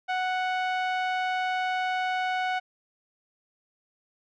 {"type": "tone with low-pass filter", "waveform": "sawtooth", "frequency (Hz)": 740, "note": "F#5", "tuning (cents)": 0, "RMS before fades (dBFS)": -28, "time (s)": [0.08, 2.6], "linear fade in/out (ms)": 20, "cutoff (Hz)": 2600, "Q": 1, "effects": []}